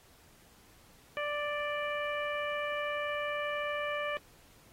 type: harmonic tone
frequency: 588 Hz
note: D5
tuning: 2 cents sharp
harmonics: 1 / 2 / 3 / 4 / 5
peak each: -35 / -38 / -39 / -40 / -45 dBFS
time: 1.17-4.17 s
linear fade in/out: 0 ms
effects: pink hiss -61 dBFS RMS until 4.72 s + AAC 48 kbps